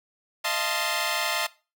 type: chord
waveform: 10% pulse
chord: F dominant seventh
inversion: third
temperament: equal with one note detuned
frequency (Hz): 622.3 / 688 / 880 / 1046.5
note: Eb5 / F5 / A5 / C6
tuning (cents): 0 / -26 / 0 / 0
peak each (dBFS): -22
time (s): 0.44-1.47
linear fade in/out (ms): 10
effects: noise-tail reverb RT60 0.3 s tail -19 dB re dry